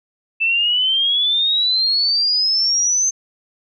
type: exponential sweep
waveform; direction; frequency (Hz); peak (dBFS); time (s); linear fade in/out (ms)
sine; up; 2637 to 6300; -14; 0.4-3.11; 20
effects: none